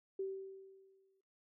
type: tone with exponential decay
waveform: sine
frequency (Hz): 385.7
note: G4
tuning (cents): -28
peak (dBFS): -35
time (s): 0.19-1.21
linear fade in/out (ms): 5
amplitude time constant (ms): 220
effects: noise-tail reverb RT60 0.4 s tail -17 dB re dry